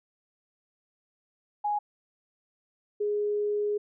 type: tone pair in turn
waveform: sine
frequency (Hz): 830.6 / 415.3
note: G#5 / G#4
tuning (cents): 0 / 0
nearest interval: octave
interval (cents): 1200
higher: first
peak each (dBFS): -25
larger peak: neither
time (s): 1.64-1.79 / 3-3.78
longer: second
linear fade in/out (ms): 10
effects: none